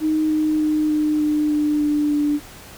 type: tone with pitch steps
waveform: sine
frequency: 311.1 / 308.6 / 306.1 / 303.6 / 301.2 / 298.8 / 296.4 / 294 Hz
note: D#4 / D#4 / D#4 / D#4 / D4 / D4 / D4 / D4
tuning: 0 / -14 / -28 / -42 / +44 / +30 / +16 / +2 cents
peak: -16 dBFS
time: 0-2.4 s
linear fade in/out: 50 ms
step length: 300 ms
effects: pink hiss -41 dBFS RMS until 2.77 s